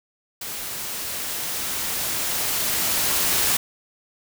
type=noise with level ramp; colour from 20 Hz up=white; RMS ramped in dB=-32 to -20 dBFS; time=0.41-3.57 s; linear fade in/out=5 ms; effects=none